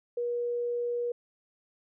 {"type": "tone", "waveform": "sine", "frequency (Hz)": 480, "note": "B4", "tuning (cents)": -49, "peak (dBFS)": -28, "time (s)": [0.17, 1.12], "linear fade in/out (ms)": 5, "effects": []}